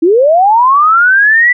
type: linear sweep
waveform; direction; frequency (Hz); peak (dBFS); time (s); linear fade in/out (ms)
sine; up; 308.8 to 1991; -4; 0.02-1.53; 10
effects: none